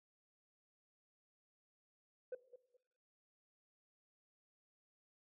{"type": "tone with echo", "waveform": "sine", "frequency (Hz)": 504, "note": "B4", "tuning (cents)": 35, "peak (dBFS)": -38, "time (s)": [2.32, 2.35], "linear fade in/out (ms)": 5, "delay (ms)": 210, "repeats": 2, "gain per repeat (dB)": -14, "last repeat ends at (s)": 2.77, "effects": ["noise-tail reverb RT60 0.8 s tail -17 dB re dry", "tanh soft clip ceiling -40 dBFS"]}